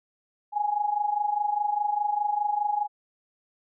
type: tone with amplitude modulation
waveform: sine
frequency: 831 Hz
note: G#5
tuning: 1 cent sharp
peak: -20 dBFS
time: 0.52-2.88 s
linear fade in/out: 50 ms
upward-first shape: sine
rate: 24.9 Hz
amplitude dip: 75%
effects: none